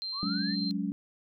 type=tone; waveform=sine; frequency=4147 Hz; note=C8; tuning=16 cents flat; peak=-33 dBFS; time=0.02-0.71 s; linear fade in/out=0 ms
type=linear sweep; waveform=sine; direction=up; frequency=1014 to 1864.7 Hz; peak=-39 dBFS; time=0.12-0.56 s; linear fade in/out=50 ms
type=chord; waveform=sine; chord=F# suspended second; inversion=none; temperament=equal with one note detuned; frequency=185 / 207.7 / 282 Hz; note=F#3 / G#3 / C#4; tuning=0 / 0 / +30 cents; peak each=-33 / -33 / -34 dBFS; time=0.23-0.92 s; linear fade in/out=0 ms
effects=none